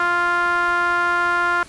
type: tone with band-pass filter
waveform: sawtooth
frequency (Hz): 349.2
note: F4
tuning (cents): 0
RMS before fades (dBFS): -19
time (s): 0-1.63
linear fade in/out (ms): 2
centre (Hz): 1300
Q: 5.1
effects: pink hiss -43 dBFS RMS until 1.68 s + resampled to 24000 Hz